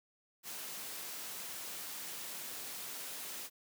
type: noise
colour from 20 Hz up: white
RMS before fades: -44 dBFS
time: 0.43-3.5 s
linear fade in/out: 50 ms
effects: high-pass 150 Hz 12 dB/octave